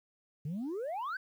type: exponential sweep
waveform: sine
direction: up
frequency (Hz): 138.59 to 1600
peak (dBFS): -32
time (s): 0.45-1.17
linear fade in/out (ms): 5
effects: tanh soft clip ceiling -33 dBFS + 11-bit